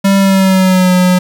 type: tone with pitch glide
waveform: square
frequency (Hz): 196 to 181.82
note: G3 to F#3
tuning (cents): 0 to -30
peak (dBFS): -7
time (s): 0.04-1.19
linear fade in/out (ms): 10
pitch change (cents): -130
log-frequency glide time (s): 0.18-0.93
effects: 8-bit